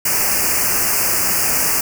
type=band-stop noise; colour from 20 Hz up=white; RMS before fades=-17 dBFS; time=0.05-1.81 s; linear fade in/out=5 ms; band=2800 to 4700 Hz; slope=96 dB/octave; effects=none